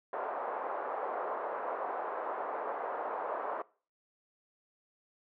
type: band-pass noise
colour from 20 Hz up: pink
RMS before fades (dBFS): -37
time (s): 0.13-3.62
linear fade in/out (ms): 2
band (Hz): 490 to 1200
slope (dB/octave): 24
effects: noise-tail reverb RT60 0.4 s tail -22 dB re dry